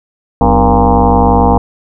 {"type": "tone with frequency modulation", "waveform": "sine", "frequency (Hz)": 364.9, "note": "F#4", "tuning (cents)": -24, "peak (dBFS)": -5, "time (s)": [0.41, 1.58], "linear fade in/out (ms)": 2, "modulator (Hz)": 111, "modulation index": 5.4, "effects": []}